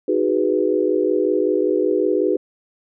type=chord; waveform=sine; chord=G# minor seventh; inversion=second; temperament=equal; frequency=311.1 / 370 / 415.3 / 493.9 Hz; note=D#4 / F#4 / G#4 / B4; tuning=0 / 0 / 0 / 0 cents; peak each=-22 / -20 / -21 / -22 dBFS; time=0.08-2.37 s; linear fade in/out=5 ms; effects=none